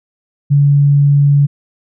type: tone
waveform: sine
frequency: 142.7 Hz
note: D3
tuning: 49 cents flat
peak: -6 dBFS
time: 0.5-1.47 s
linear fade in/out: 20 ms
effects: none